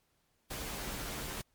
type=noise with comb filter; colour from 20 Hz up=pink; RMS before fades=-40 dBFS; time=0.5-1.42 s; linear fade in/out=10 ms; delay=12 ms; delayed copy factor=-0.55; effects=pink hiss -75 dBFS RMS until 1.54 s + MP3 96 kbps